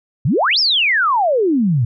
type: exponential two-way sweep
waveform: sine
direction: up then down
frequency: 110 to 5570 to 110 Hz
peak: -12 dBFS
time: 0.25-1.85 s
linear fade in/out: 5 ms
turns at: 0.59 s
effects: none